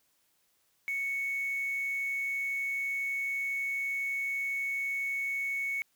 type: tone with quantisation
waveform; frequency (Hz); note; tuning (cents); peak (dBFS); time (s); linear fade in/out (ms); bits
sine; 2217; C#7; 0; -30; 0.88-5.82; 0; 8
effects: white hiss -72 dBFS RMS until 5.95 s